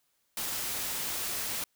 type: noise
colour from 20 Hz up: white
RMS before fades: -34 dBFS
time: 0.37-1.64 s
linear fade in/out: 2 ms
effects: white hiss -74 dBFS RMS until 1.75 s